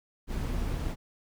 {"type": "noise with amplitude modulation", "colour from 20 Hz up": "brown", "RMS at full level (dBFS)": -29, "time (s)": [0.27, 0.96], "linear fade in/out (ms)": 50, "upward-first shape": "sine", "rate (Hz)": 210, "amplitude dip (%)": 50, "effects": []}